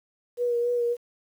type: tone with vibrato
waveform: sine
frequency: 480 Hz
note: B4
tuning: 49 cents flat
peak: -22 dBFS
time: 0.37-0.97 s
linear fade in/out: 50 ms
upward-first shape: sine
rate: 3.6 Hz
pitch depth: 24 cents each way
effects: 9-bit